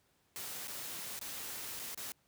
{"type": "noise with dropouts", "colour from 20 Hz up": "white", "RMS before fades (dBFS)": -43, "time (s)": [0.36, 2.12], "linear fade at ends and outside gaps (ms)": 0, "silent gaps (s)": [[0.673, 0.68], [1.191, 1.213], [1.793, 1.797], [1.946, 1.975]], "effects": ["pink hiss -73 dBFS RMS until 2.27 s", "high-pass 60 Hz 12 dB/octave"]}